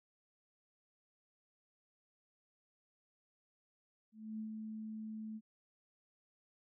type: tone with ADSR envelope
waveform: sine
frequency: 217.9 Hz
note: A3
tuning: 17 cents flat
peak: -39 dBFS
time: 4.12-5.41 s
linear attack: 270 ms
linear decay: 100 ms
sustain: -3 dB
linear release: 48 ms
effects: none